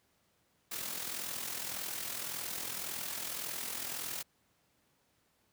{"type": "noise with amplitude modulation", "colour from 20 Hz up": "white", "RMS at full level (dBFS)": -37, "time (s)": [0.71, 4.23], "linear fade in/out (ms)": 10, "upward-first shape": "sine", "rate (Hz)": 41.8, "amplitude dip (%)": 55, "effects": ["pink hiss -73 dBFS RMS until 5.52 s", "high-pass 80 Hz 12 dB/octave"]}